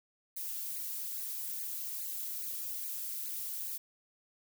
violet noise with flanger, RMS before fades -39 dBFS, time 0.36-3.78 s, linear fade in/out 10 ms, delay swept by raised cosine 0.44 to 4.44 ms, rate 2.4 Hz, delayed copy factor +1, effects none

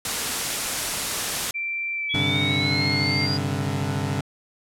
white noise, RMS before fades -25 dBFS, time 0.05-1.51 s, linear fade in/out 2 ms
sine tone with pitch glide, 2349 to 2117 Hz, D7 to C7, 0 to +20 cents, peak -25 dBFS, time 1.54-3.27 s, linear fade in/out 20 ms, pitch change -180 cents, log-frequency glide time 1.93-3 s
sine linear sweep, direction up, 3322 to 4871 Hz, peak -25 dBFS, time 2.09-3.38 s, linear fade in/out 20 ms
25% pulse chord, G suspended fourth, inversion none, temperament equal with one note detuned, 98 / 133.18 / 146.83 Hz, G2 / C3 / D3, 0 / +31 / 0 cents, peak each -24 dBFS, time 2.14-4.21 s, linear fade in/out 5 ms
effects low-pass 11000 Hz 12 dB/octave

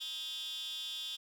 15% pulse tone with high-pass filter, 315.2 Hz, D#4, 23 cents sharp, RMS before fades -41 dBFS, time 0-1.17 s, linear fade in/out 20 ms, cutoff 3500 Hz, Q 8.1, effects none

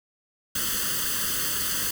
white noise with comb filter, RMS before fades -27 dBFS, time 0.55-1.91 s, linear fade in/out 5 ms, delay 0.64 ms, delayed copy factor +0.9, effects none

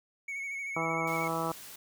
triangle tone with vibrato, 2217 Hz, C#7, in tune, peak -33 dBFS, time 0.28-1.28 s, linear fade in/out 5 ms, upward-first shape sine, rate 13 Hz, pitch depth 33 cents each way
harmonic tone, 164 Hz, E3, 9 cents flat, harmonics 1 / 2 / 3 / 4 / 5 / 6 / 7 / 8, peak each -38 / -38 / -38 / -38 / -38 / -38 / -38 / -38 dBFS, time 0.76-1.52 s, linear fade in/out 5 ms
white noise, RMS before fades -47 dBFS, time 1.07-1.76 s, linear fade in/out 5 ms
effects none

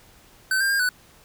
square tone with pitch steps, 1533 / 1593 / 1609 / 1491 Hz, G6 / G6 / G6 / F#6, -39 / +27 / +45 / +13 cents, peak -20 dBFS, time 0.51-0.89 s, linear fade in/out 2 ms, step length 95 ms, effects pink hiss -53 dBFS RMS until 1.24 s

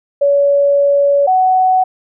sine tone pair in turn, 566 / 746.2 Hz, C#5 / F#5, +36 / +14 cents, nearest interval perfect fourth, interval 478 cents, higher second, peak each -8 dBFS, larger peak neither, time 0.21-1.27 / 1.27-1.84 s, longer first, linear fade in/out 10 ms, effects none

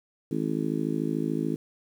harmonic tone, 53.6 Hz, A1, 45 cents flat, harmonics 3 / 4 / 5 / 6 / 7 / 8, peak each -32 / -33 / -30 / -31 / -37 / -37 dBFS, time 0.31-1.56 s, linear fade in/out 5 ms, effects 9-bit

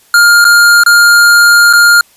square tone with dropouts, 1409 Hz, F6, 15 cents sharp, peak -3 dBFS, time 0.14-2.01 s, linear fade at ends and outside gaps 2 ms, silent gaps 0.444-0.45 / 0.836-0.862 / 1.729-1.734 s, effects white hiss -46 dBFS RMS until 2.16 s + resampled to 32000 Hz

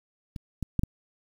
clicks, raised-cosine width 5 ms, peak -24 / -18 / -12 / -13 dBFS, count 4, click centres 0.362 / 0.627 / 0.793 / 0.835 s, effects 8-bit

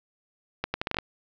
accelerating click train, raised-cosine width 0.3 ms, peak -11 dBFS, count 8, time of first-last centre 0.64-0.987 s, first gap 100 ms, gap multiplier 0.75, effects low-pass 5000 Hz 12 dB/octave + 8-bit

